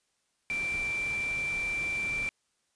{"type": "tone in noise", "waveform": "sine", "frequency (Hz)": 2349, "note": "D7", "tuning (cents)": 0, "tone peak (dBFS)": -29, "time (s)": [0.5, 2.29], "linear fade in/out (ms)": 0, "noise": "pink", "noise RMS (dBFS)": -43, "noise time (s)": [0.5, 2.29], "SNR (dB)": 11, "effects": ["white hiss -75 dBFS RMS until 2.75 s", "resampled to 22050 Hz"]}